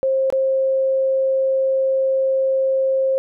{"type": "tone with dropouts", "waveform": "sine", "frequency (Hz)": 532, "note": "C5", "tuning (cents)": 29, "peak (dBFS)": -15, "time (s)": [0.03, 3.18], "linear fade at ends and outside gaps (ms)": 0, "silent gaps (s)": [0.302, 0.325], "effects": []}